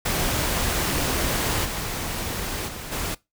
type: noise with level steps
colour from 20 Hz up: pink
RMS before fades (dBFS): -24 / -29 / -35 / -28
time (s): 0.05-3.15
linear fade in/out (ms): 10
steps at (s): 1.64 / 2.67 / 2.91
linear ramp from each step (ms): 20
effects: noise-tail reverb RT60 0.2 s tail -21 dB re dry